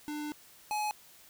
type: tone pair in turn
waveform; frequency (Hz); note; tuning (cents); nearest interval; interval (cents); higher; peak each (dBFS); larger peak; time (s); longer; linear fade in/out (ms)
square; 298.5 / 844.3; D4 / G#5; +28 / +28; octave + tritone; 1800; second; -36 / -31; second; 0.08-0.32 / 0.71-0.91; first; 0
effects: white hiss -57 dBFS RMS until 1.29 s